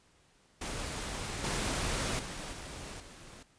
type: noise with level steps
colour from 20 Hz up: pink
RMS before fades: -38 / -33 / -41 / -44 / -51 dBFS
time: 0.61-3.43 s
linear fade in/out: 5 ms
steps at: 1.44 / 2.19 / 2.53 / 3 s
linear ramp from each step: 2 ms
effects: pink hiss -66 dBFS RMS until 3.58 s + resampled to 22050 Hz